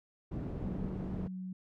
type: low-pass noise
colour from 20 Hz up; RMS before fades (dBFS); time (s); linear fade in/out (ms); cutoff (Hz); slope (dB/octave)
white; -39; 0.31-1.28; 10; 230; 12
type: tone with pitch glide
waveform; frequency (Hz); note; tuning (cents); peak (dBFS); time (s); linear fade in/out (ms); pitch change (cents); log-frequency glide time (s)
sine; 189.1 to 185.53; F#3 to F#3; +38 to +5; -38; 0.62-1.53; 5; -33; 0.9-1.19
effects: none